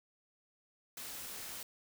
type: noise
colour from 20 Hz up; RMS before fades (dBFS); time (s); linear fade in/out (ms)
white; -45; 0.97-1.63; 2
effects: none